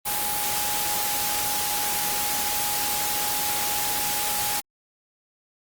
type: tone in noise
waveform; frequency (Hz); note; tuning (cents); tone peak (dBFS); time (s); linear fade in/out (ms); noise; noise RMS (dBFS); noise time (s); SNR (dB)
sine; 830.6; G#5; 0; -31; 0.05-4.61; 20; white; -26; 0.05-4.61; -8
effects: Opus 32 kbps